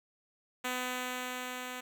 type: tone with level ramp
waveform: 5% pulse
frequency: 251.4 Hz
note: B3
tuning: 31 cents sharp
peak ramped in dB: -21 to -28 dBFS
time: 0.64-1.81 s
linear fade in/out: 10 ms
effects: none